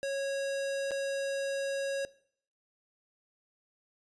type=tone with dropouts; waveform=square; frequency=550 Hz; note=C#5; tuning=14 cents flat; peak=-32 dBFS; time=0.03-2.05 s; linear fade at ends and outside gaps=0 ms; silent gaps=0.909-0.916 s; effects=noise-tail reverb RT60 0.6 s tail -20 dB re dry + resampled to 22050 Hz